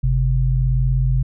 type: tone pair together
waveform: sine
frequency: 48.69 / 130 Hz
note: G1 / C3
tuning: -11 / -11 cents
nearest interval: octave + perfect fourth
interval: 1700 cents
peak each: -17 / -17 dBFS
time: 0.03-1.23 s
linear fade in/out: 10 ms
effects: none